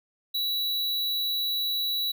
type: tone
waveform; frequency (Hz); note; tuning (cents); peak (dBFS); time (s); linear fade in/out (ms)
square; 3926; B7; -11; -26; 0.34-2.12; 10
effects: none